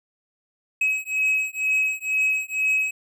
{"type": "beating tone pair", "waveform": "triangle", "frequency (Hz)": [2552, 2554.1], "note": ["D#7", "D#7"], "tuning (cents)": [43, 45], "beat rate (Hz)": 2.1, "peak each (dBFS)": -22, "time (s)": [0.81, 2.91], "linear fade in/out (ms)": 5, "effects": []}